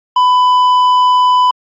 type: tone with tanh clipping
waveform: sine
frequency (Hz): 999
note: B5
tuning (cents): +20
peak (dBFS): -8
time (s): 0.16-1.51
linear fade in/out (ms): 5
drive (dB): 7
effects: AAC 64 kbps